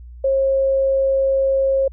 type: tone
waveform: sine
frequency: 539 Hz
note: C#5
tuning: 49 cents flat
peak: -14 dBFS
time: 0.24-1.88 s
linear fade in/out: 5 ms
effects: added 60 Hz sine -35 dBFS peak until 1.92 s